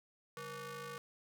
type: ring-modulated tone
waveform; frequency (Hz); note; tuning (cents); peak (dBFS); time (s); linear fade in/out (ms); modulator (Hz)
sawtooth; 334.6; E4; +26; -37; 0.37-0.98; 0; 810
effects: none